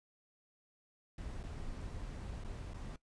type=noise with dropouts; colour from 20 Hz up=brown; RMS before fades=-44 dBFS; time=1.18-2.96 s; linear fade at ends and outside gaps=2 ms; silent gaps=1.431-1.437 / 2.439-2.446 / 2.735-2.743 s; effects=noise-tail reverb RT60 0.1 s tail -17 dB re dry + resampled to 22050 Hz